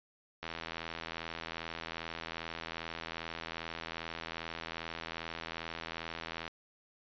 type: click train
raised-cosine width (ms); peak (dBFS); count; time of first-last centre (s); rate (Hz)
0.3; -23; 500; 0.43-6.478; 82.5
effects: resampled to 11025 Hz